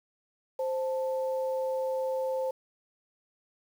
sine tone pair together, 523.3 / 880.1 Hz, C5 / A5, 0 / 0 cents, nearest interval major sixth, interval 900 cents, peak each -28 / -38 dBFS, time 0.59-2.51 s, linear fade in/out 5 ms, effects 9-bit

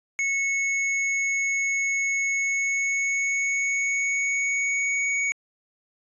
square tone with pitch glide, 2200 to 2237 Hz, C#7 to C#7, -14 to +15 cents, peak -23 dBFS, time 0.19-5.32 s, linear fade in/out 0 ms, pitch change +29 cents, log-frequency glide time 2.36-5.11 s, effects resampled to 22050 Hz

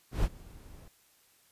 brown noise with ADSR envelope, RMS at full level -27 dBFS, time 0.11-0.88 s, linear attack 130 ms, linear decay 44 ms, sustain -23 dB, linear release 3 ms, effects white hiss -65 dBFS RMS until 1.51 s + resampled to 32000 Hz

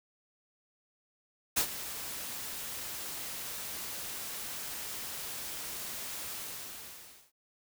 white noise with ADSR envelope, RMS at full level -26 dBFS, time 1.56-7.32 s, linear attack 17 ms, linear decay 83 ms, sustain -14 dB, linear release 1000 ms, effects none

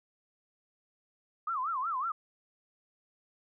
sine tone with vibrato, 1174.7 Hz, D6, in tune, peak -30 dBFS, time 1.47-2.12 s, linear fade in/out 5 ms, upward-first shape sine, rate 5.4 Hz, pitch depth 270 cents each way, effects none

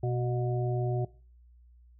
harmonic tone with a mistuned harmonic, 123.47 Hz, B2, in tune, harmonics 1 / 3 / 5 / 6, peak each -28 / -33 / -39 / -39 dBFS, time 0.03-1.05 s, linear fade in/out 5 ms, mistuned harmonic 6, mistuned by -40 cents, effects noise-tail reverb RT60 0.4 s tail -21 dB re dry + added 60 Hz sine -54 dBFS peak until 1.99 s

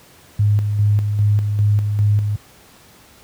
sine tone with tremolo, 103.83 Hz, G#2, in tune, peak -11 dBFS, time 0.39-2.36 s, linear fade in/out 5 ms, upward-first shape square, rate 2.5 Hz, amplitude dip 45%, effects pink hiss -47 dBFS RMS until 3.23 s + high-pass 60 Hz 12 dB/octave

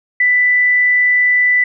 sine tone, 1985 Hz, B6, 8 cents sharp, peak -9 dBFS, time 0.2-1.64 s, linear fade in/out 5 ms, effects none

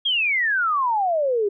sine exponential sweep, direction down, 3322 to 392 Hz, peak -18 dBFS, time 0.05-1.49 s, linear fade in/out 10 ms, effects none

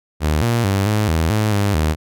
sawtooth tone with pitch steps, 76.5 / 117.6 / 98 / 106.3 / 80.8 / 107.3 / 101.2 / 77.8 Hz, D#2 / A#2 / G2 / G#2 / E2 / A2 / G#2 / D#2, -29 / +16 / 0 / +41 / -34 / -43 / -44 / 0 cents, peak -11 dBFS, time 0.2-1.96 s, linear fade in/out 50 ms, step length 220 ms, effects none

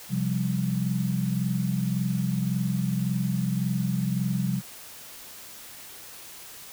sine chord, C suspended fourth, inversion none, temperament just, 130.81 / 174.42 / 196.22 Hz, C3 / F3 / G3, 0 / -2 / +2 cents, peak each -28 dBFS, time 0.09-4.62 s, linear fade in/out 50 ms, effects white hiss -44 dBFS RMS until 6.72 s

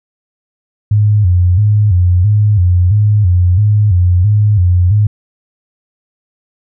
sine tone with vibrato, 96.9 Hz, G2, 20 cents flat, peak -6 dBFS, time 0.91-5.07 s, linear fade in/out 5 ms, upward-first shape square, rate 1.5 Hz, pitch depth 140 cents each way, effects none

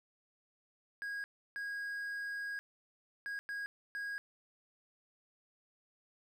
triangle tone bursts at uneven times, 1641 Hz, G#6, 21 cents flat, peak -36 dBFS, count 5, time 1.02-1.24 / 1.56-2.59 / 3.26-3.39 / 3.49-3.66 / 3.95-4.18 s, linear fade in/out 0 ms, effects none

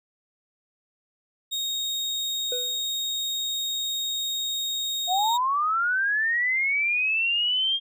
35% pulse tone, 3729 Hz, A#7, in tune, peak -24 dBFS, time 1.51-5.38 s, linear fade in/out 20 ms
triangle tone with exponential decay, 494.4 Hz, B4, 2 cents sharp, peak -25 dBFS, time 2.52-2.89 s, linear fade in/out 2 ms, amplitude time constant 79 ms
sine linear sweep, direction up, 693 to 3238 Hz, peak -21 dBFS, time 5.07-7.8 s, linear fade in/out 50 ms
effects none

